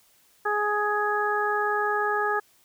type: harmonic tone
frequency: 417.2 Hz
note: G#4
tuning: 8 cents sharp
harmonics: 1 / 2 / 3 / 4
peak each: -28 / -28 / -28 / -28 dBFS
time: 0.45-2.4 s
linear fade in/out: 10 ms
effects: white hiss -61 dBFS RMS until 2.64 s